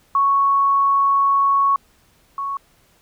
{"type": "tone pair in turn", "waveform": "sine", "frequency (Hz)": [1108.7, 1108.7], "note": ["C#6", "C#6"], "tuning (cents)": [0, 0], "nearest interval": "unison", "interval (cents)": 0, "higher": "neither", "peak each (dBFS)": [-13, -22], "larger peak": "first", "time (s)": [[0.15, 1.76], [2.38, 2.57]], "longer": "first", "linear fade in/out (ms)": 2, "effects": ["pink hiss -57 dBFS RMS until 3.01 s"]}